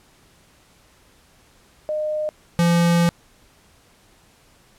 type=tone pair in turn; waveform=sine / square; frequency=611 / 171.12 Hz; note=D#5 / F3; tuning=-32 / -35 cents; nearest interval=octave + minor seventh; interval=2203 cents; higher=first; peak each=-21 / -15 dBFS; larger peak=second; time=1.89-2.29 / 2.59-3.09 s; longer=second; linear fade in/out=0 ms; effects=pink hiss -55 dBFS RMS until 4.78 s + low-pass 12000 Hz 12 dB/octave